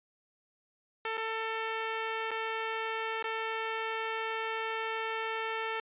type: tone with dropouts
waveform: 10% pulse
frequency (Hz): 446.2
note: A4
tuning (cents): +24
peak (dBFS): -24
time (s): 1.05-5.8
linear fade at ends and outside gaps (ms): 2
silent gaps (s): 1.172-1.177 / 2.308-2.314 / 3.226-3.241
effects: resampled to 8000 Hz